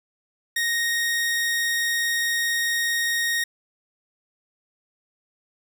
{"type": "tone", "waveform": "sawtooth", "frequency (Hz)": 1864.7, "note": "A#6", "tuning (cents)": 0, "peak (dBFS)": -18, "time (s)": [0.56, 3.44], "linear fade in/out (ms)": 5, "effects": []}